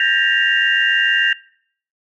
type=tone cluster; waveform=sine; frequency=1587 / 1695 / 1819 / 1906 / 2794 Hz; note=G6 / G#6 / A#6 / A#6 / F7; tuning=+21 / +35 / -43 / +38 / 0 cents; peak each=-18 / -25 / -19 / -20 / -18 dBFS; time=0-1.33 s; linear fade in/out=2 ms; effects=noise-tail reverb RT60 0.6 s tail -22 dB re dry + tanh soft clip ceiling -2 dBFS